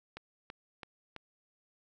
click train, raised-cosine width 0.3 ms, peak -27 dBFS, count 4, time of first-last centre 0.17-1.163 s, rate 3.02 Hz, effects none

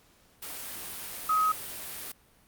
sine tone in noise, 1267 Hz, D#6, 31 cents sharp, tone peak -22 dBFS, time 1.29-1.52 s, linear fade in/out 5 ms, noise white, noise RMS -39 dBFS, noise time 0.42-2.12 s, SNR +14 dB, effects pink hiss -62 dBFS RMS until 2.47 s + Opus 48 kbps

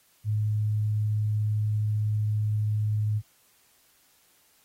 sine tone, 106.4 Hz, G#2, 42 cents sharp, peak -23 dBFS, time 0.24-3.22 s, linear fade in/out 50 ms, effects white hiss -63 dBFS RMS until 4.64 s + AAC 48 kbps

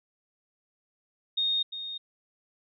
sine tone with echo, 3700 Hz, A#7, 14 cents flat, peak -24 dBFS, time 1.37-1.63 s, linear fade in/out 10 ms, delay 350 ms, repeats 1, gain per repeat -10 dB, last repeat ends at 1.98 s, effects none

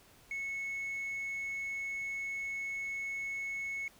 sine tone, 2200 Hz, C#7, 14 cents flat, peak -33 dBFS, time 0.31-3.88 s, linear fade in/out 2 ms, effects tanh soft clip ceiling -34 dBFS + pink hiss -61 dBFS RMS until 3.99 s

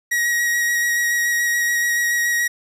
45% pulse tone with vibrato, 1900 Hz, A#6, 33 cents sharp, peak -17 dBFS, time 0.11-2.48 s, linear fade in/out 10 ms, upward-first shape square, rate 7 Hz, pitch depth 10 cents each way, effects none

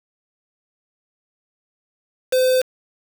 triangle tone with quantisation, 513 Hz, C5, 34 cents flat, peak -12 dBFS, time 2.32-2.62 s, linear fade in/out 10 ms, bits 4, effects none

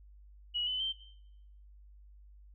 sine tone with pitch steps, 2917 / 3020 / 3126 Hz, F#7 / F#7 / G7, -25 / +35 / -6 cents, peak -31 dBFS, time 0.54-0.93 s, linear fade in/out 20 ms, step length 130 ms, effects noise-tail reverb RT60 0.8 s tail -19 dB re dry + added 50 Hz sine -53 dBFS peak until 2.54 s

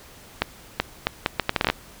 accelerating click train, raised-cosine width 0.3 ms, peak -3 dBFS, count 12, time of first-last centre 0.42-1.7 s, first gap 380 ms, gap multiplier 0.71, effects pink hiss -47 dBFS RMS until 2 s

